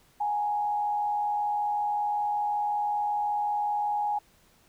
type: tone with frequency modulation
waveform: sine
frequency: 830.6 Hz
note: G#5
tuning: in tune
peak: -25 dBFS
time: 0.2-4.19 s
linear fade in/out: 10 ms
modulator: 85.3 Hz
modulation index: 0.4
effects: pink hiss -62 dBFS RMS until 4.68 s